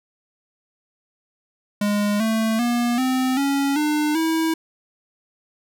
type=tone with pitch steps; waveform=square; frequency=206.1 / 222.2 / 239.5 / 258.2 / 278.3 / 300 / 323.4 Hz; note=G#3 / A3 / A#3 / C4 / C#4 / D4 / E4; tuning=-13 / +17 / +47 / -23 / +7 / +37 / -33 cents; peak=-19 dBFS; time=1.81-4.54 s; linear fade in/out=5 ms; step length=390 ms; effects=none